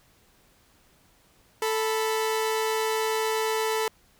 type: tone pair together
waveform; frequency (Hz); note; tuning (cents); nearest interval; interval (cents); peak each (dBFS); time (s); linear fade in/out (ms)
sawtooth; 440 / 987.8; A4 / B5; 0 / 0; octave + major second; 1400; -21 / -28; 1.62-3.88; 2
effects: pink hiss -61 dBFS RMS until 4.19 s